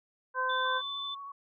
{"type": "harmonic tone", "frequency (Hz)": 514, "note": "C5", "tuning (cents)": -31, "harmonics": [1, 2, 3], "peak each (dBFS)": [-37, -30, -32], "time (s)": [0.34, 0.82], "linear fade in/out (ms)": 50}
{"type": "tone", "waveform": "sine", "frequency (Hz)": 3518, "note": "A7", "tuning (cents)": -1, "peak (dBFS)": -35, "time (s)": [0.49, 1.15], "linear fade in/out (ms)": 10}
{"type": "tone with vibrato", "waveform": "sine", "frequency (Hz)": 1116, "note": "C#6", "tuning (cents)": 11, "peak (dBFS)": -40, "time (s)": [0.65, 1.32], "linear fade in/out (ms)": 5, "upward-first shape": "sine", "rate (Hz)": 13, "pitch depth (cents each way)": 18}
{"effects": []}